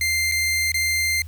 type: tone with dropouts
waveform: sawtooth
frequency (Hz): 2093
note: C7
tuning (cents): 0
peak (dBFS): -16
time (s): 0.01-1.22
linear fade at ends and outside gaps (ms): 2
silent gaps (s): 0.315-0.32 / 0.719-0.742
effects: added 81 Hz sine -33 dBFS peak until 1.27 s + white hiss -54 dBFS RMS until 1.27 s